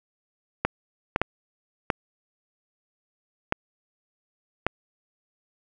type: clicks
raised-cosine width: 0.5 ms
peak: -6 dBFS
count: 6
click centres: 0.65 / 1.161 / 1.216 / 1.902 / 3.524 / 4.666 s
effects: none